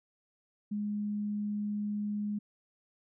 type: tone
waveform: sine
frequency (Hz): 207.7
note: G#3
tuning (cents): 0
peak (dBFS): -31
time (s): 0.71-2.39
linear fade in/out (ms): 10
effects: none